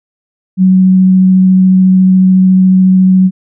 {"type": "tone with vibrato", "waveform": "sine", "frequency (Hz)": 186.8, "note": "F#3", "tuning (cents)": 17, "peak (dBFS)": -3, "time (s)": [0.57, 3.31], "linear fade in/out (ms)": 50, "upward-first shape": "sine", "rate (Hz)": 14, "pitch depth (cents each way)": 8, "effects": []}